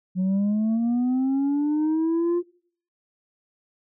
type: linear sweep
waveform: sine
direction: up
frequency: 181.1 to 353 Hz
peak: -17 dBFS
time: 0.15-2.43 s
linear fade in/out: 50 ms
effects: noise-tail reverb RT60 0.5 s tail -20 dB re dry + tanh soft clip ceiling -19 dBFS